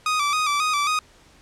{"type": "tone with vibrato", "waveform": "sawtooth", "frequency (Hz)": 1203, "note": "D6", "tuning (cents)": 41, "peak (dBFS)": -16, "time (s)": [0.06, 0.99], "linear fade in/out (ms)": 2, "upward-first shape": "square", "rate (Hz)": 3.7, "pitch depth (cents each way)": 61, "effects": ["pink hiss -53 dBFS RMS until 1.41 s", "low-pass 8000 Hz 12 dB/octave"]}